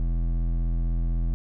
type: tone with hard clipping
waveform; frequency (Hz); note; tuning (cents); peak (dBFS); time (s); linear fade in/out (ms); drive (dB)
sine; 42; E1; +33; -24; 0-1.34; 0; 11
effects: none